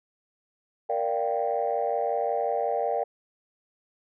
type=chord; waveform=sine; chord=G minor seventh; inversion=first; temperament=equal; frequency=466.2 / 587.3 / 698.5 / 784 Hz; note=Bb4 / D5 / F5 / G5; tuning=0 / 0 / 0 / 0 cents; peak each=-29 dBFS; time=0.89-3.04 s; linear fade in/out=10 ms; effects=tanh soft clip ceiling -16 dBFS